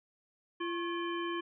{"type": "harmonic tone with a mistuned harmonic", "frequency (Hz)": 341.8, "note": "F4", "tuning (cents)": -37, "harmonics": [1, 3, 5, 7, 9], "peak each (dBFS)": [-35, -39, -43, -48, -45], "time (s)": [0.6, 1.41], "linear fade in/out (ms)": 10, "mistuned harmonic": 3, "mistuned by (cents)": 97, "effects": []}